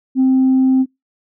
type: tone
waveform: sine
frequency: 261.6 Hz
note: C4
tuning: in tune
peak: -8 dBFS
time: 0.15-0.86 s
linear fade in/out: 50 ms
effects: noise-tail reverb RT60 0.2 s tail -26 dB re dry + tanh soft clip ceiling -7 dBFS